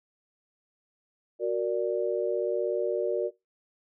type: chord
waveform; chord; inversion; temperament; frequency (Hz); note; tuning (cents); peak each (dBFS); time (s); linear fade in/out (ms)
sine; Gb augmented; none; equal; 370 / 466.2 / 587.3; Gb4 / Bb4 / D5; 0 / 0 / 0; -29 / -29 / -30; 1.39-3.31; 50
effects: noise-tail reverb RT60 0.2 s tail -21 dB re dry

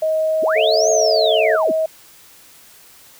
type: tone with pitch glide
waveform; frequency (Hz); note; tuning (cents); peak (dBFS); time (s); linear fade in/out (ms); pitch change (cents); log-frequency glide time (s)
sine; 631 to 636.9; D#5 to D#5; +24 to +40; -15; 0.02-1.86; 5; +16; 0.25-0.76
type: linear two-way sweep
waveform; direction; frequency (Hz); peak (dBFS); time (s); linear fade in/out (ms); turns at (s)
sine; up then down; 146.83 to 6645 to 146.83; -19; 0.42-1.72; 20; 0.9
type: chord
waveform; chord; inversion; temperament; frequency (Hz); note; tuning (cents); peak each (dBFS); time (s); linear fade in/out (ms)
sine; A augmented; none; equal; 440 / 554.4 / 698.5; A4 / C#5 / E#5; 0 / 0 / 0; -19 / -22 / -22; 0.55-1.57; 20
effects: white hiss -46 dBFS RMS until 3.19 s

